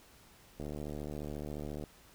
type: click train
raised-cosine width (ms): 2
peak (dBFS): -28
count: 93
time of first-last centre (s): 0.6-1.838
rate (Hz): 74.3
effects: pink hiss -60 dBFS RMS until 2.14 s